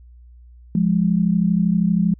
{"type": "tone pair together", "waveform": "sine", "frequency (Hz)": [174.61, 207.3], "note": ["F3", "G#3"], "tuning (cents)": [0, -3], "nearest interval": "minor third", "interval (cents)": 297, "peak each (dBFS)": [-17, -18], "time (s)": [0.75, 2.14], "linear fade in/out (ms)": 2, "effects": ["added 60 Hz sine -42 dBFS peak until 2.19 s"]}